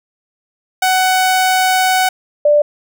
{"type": "tone pair in turn", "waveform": ["sawtooth", "sine"], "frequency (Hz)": [747, 590.2], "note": ["F#5", "D5"], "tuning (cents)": [16, 8], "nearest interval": "major third", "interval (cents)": 408, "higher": "first", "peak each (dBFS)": -7, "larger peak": "neither", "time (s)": [[0.82, 2.09], [2.45, 2.62]], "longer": "first", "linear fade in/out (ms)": 5, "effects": []}